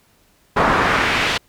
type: noise with band-pass filter sweep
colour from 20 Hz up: brown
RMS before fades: -17 dBFS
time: 0.56-1.38 s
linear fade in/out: 10 ms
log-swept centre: 1000 to 3100 Hz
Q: 1.3
effects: pink hiss -57 dBFS RMS until 1.48 s